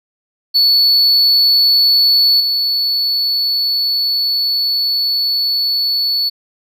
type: tone with level steps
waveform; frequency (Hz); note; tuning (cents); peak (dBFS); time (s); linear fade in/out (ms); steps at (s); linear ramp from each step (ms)
triangle; 4435; C#8; 0; -7 / -12; 0.54-6.3; 20; 2.4; 5
effects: none